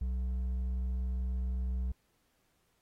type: tone with hard clipping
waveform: sine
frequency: 62.6 Hz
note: B1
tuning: 24 cents sharp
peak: -32 dBFS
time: 0.01-1.92 s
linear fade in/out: 5 ms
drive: 4 dB
effects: pink hiss -75 dBFS RMS until 2.81 s + AAC 48 kbps